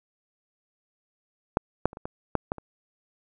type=clicks; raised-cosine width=1 ms; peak=-6 / -6 / -28 / -25 / -19 / -8 / -13 / -25 dBFS; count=8; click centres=1.571 / 1.856 / 1.931 / 1.971 / 2.055 / 2.353 / 2.519 / 2.583 s; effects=none